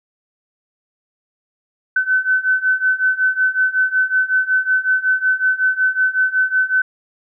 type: beating tone pair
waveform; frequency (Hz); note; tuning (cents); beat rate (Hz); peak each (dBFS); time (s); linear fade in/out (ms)
sine; 1515 / 1520.4; F#6 / F#6; +40 / +47; 5.4; -18 / -16; 1.96-6.82; 5
effects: none